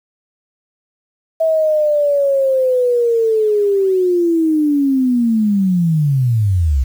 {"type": "linear sweep", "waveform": "sine", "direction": "down", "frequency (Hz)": [651, 61.3], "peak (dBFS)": -11, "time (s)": [1.4, 6.84], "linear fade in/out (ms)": 10, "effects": ["7-bit"]}